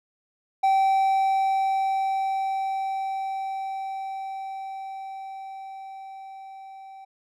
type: tone with level ramp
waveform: triangle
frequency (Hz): 774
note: G5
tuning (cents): -22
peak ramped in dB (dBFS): -15 to -39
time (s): 0.63-7.05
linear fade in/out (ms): 10
effects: none